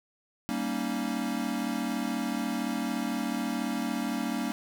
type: chord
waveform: square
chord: Eb dominant seventh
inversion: first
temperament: equal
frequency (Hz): 196 / 233.1 / 277.2 / 311.1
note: G3 / Bb3 / Db4 / Eb4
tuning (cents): 0 / 0 / 0 / 0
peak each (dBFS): -37 / -33 / -35 / -38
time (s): 0.49-4.52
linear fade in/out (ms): 0
effects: none